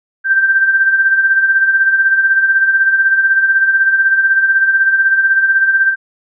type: tone with tremolo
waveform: sine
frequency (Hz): 1568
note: G6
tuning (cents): 0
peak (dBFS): -6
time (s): 0.24-5.96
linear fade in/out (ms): 50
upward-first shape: sine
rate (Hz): 16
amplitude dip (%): 55
effects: none